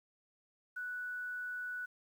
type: tone with quantisation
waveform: sine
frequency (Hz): 1480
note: F#6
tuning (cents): 0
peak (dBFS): -38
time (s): 0.76-1.86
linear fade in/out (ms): 10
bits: 11
effects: none